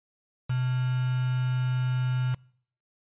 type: tone with quantisation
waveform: sine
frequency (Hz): 126.8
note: B2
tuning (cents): +46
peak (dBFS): -24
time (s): 0.49-2.35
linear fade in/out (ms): 10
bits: 6
effects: noise-tail reverb RT60 0.6 s tail -25 dB re dry + resampled to 8000 Hz